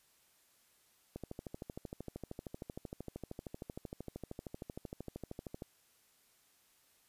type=click train; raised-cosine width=2 ms; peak=-29 dBFS; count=59; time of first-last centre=1.16-5.622 s; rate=13 Hz; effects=white hiss -70 dBFS RMS until 7.08 s + resampled to 32000 Hz